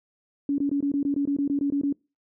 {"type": "tone bursts", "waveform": "sine", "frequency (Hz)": 282.8, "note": "C#4", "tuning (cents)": 35, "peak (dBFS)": -21, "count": 13, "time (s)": [0.49, 1.926], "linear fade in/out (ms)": 2, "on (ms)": 92, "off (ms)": 20, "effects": ["noise-tail reverb RT60 0.3 s tail -26 dB re dry"]}